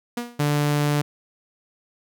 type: tone with exponential decay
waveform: sawtooth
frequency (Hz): 239.7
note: A#3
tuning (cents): +48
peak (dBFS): -19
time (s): 0.17-0.46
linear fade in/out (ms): 5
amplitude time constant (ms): 61
type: tone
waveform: sawtooth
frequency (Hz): 146.83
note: D3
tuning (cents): 0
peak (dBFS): -15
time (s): 0.39-1.02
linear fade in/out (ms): 10
effects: none